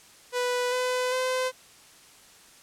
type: tone with pitch steps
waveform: sawtooth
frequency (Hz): 493.9 / 503.1 / 512.5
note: B4 / B4 / C5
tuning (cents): 0 / +32 / -36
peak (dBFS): -21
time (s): 0.32-1.52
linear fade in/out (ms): 50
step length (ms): 400
effects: white hiss -53 dBFS RMS until 2.62 s + low-pass 10000 Hz 12 dB/octave